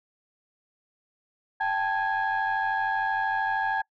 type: tone cluster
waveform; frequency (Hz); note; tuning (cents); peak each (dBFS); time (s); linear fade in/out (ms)
sine; 782 / 875 / 1654; G5 / A5 / G#6; -4 / -10 / -8; -27; 1.6-3.82; 10
effects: noise-tail reverb RT60 0.1 s tail -24 dB re dry + tanh soft clip ceiling -19 dBFS